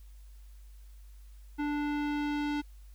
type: tone with low-pass filter sweep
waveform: square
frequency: 293.4 Hz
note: D4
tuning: 2 cents flat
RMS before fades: -32 dBFS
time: 1.58-2.62 s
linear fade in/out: 20 ms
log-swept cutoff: 2100 to 3800 Hz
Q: 1
effects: added 50 Hz sine -48 dBFS peak until 2.94 s + white hiss -67 dBFS RMS until 2.94 s